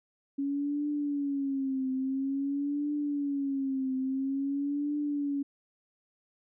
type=tone with vibrato; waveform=sine; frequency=277.2 Hz; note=C#4; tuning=in tune; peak=-28 dBFS; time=0.38-5.43 s; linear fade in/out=10 ms; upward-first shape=triangle; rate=0.49 Hz; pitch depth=110 cents each way; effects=none